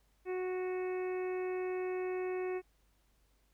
harmonic tone, 368.2 Hz, F#4, 8 cents flat, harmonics 1 / 2 / 3 / 4 / 5 / 6 / 7, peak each -34 / -46 / -51 / -56 / -52 / -52 / -53 dBFS, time 0.25-2.62 s, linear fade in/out 50 ms, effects added 50 Hz sine -70 dBFS peak until 3.53 s + pink hiss -75 dBFS RMS until 3.53 s

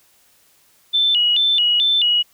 sine tone with vibrato, 3207 Hz, G7, 39 cents sharp, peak -13 dBFS, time 0.93-2.23 s, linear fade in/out 20 ms, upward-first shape square, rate 2.3 Hz, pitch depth 170 cents each way, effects white hiss -56 dBFS RMS until 2.33 s

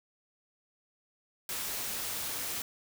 white noise, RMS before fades -36 dBFS, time 1.49-2.62 s, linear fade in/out 2 ms, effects none

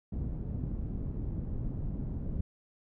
pink low-pass noise, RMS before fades -35 dBFS, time 0.12-2.41 s, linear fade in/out 5 ms, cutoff 200 Hz, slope 12 dB/octave, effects none

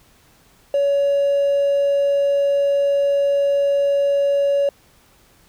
triangle tone with hard clipping, 563 Hz, C#5, 27 cents sharp, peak -15 dBFS, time 0.74-4.69 s, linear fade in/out 2 ms, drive 4 dB, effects pink hiss -54 dBFS RMS until 5.48 s

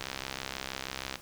click train, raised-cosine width 0.2 ms, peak -17 dBFS, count 77, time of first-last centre 0.01-1.156 s, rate 66.3 Hz, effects pink hiss -51 dBFS RMS until 1.21 s

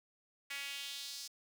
sawtooth tone with high-pass filter sweep, 280.1 Hz, C#4, 18 cents sharp, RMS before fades -44 dBFS, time 0.5-1.28 s, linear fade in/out 10 ms, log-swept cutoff 2100 to 5200 Hz, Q 2.4, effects none

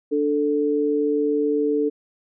sine tone pair together, 293.8 / 441.1 Hz, D4 / A4, +1 / +4 cents, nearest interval perfect fifth, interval 703 cents, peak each -22 / -20 dBFS, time 0.11-1.9 s, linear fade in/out 20 ms, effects none

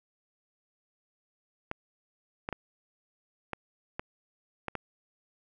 clicks, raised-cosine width 0.5 ms, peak -18 dBFS, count 7, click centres 1.714 / 2.489 / 2.527 / 3.533 / 3.995 / 4.683 / 4.753 s, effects none

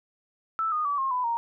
sine tone with pitch steps, 1318.5 / 1230.2 / 1147.8 / 1071 / 999.2 / 932.3 Hz, E6 / D#6 / D6 / C6 / B5 / A#5, 0 / -20 / -40 / +40 / +20 / 0 cents, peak -24 dBFS, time 0.59-1.37 s, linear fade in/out 0 ms, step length 130 ms, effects none

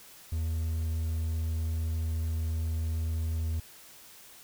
triangle tone, 80.8 Hz, E2, 34 cents flat, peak -26 dBFS, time 0.32-3.6 s, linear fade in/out 5 ms, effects white hiss -52 dBFS RMS until 4.43 s

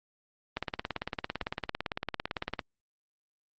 click train, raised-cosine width 0.3 ms, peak -15 dBFS, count 37, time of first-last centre 0.57-2.592 s, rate 17.8 Hz, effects low-pass 5000 Hz 12 dB/octave + Opus 32 kbps

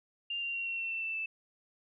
sine tone with pitch steps, 2794 / 2771 / 2749 / 2727 / 2705 / 2683 / 2662 / 2640 Hz, F7 / F7 / F7 / F7 / E7 / E7 / E7 / E7, 0 / -14 / -28 / -42 / +44 / +30 / +16 / +2 cents, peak -33 dBFS, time 0.3-1.26 s, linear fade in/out 5 ms, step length 120 ms, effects none

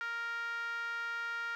5% pulse tone with band-pass filter, 466.2 Hz, A#4, in tune, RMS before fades -38 dBFS, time 0.01-1.55 s, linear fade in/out 0 ms, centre 1500 Hz, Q 7, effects none

